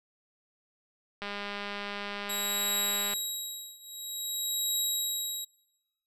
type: click train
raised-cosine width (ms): 0.3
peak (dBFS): -21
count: 390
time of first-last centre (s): 1.22-3.136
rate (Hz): 203
type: tone with tremolo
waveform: 15% pulse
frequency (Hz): 3839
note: B7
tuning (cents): -50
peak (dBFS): -19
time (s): 2.29-5.45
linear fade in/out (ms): 10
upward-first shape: triangle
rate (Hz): 0.5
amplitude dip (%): 95
effects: noise-tail reverb RT60 1.0 s tail -23 dB re dry + resampled to 32000 Hz